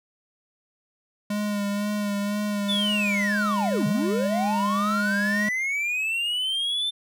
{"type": "tone with vibrato", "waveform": "square", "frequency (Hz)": 205.3, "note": "G#3", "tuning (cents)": -20, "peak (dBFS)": -25, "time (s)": [1.3, 5.49], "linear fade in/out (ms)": 5, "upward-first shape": "sine", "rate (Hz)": 2, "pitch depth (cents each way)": 29}
{"type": "linear two-way sweep", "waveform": "triangle", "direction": "down then up", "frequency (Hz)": [3575, 134.1, 3575], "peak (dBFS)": -22, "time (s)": [2.68, 6.91], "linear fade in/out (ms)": 20, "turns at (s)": 3.87}
{"effects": []}